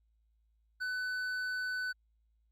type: tone with hard clipping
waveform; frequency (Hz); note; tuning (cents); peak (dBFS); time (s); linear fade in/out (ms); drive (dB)
sine; 1500; F#6; +23; -35; 0.8-1.93; 20; 6
effects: added 55 Hz sine -69 dBFS peak until 2.51 s + Opus 48 kbps